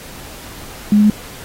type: tone with pitch steps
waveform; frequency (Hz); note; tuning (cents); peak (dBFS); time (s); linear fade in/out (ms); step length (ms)
sine; 207.7 / 209.3 / 210.8; G#3 / G#3 / G#3; 0 / +14 / +26; -7; 0.92-1.1; 2; 60
effects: pink hiss -35 dBFS RMS until 1.44 s + AAC 48 kbps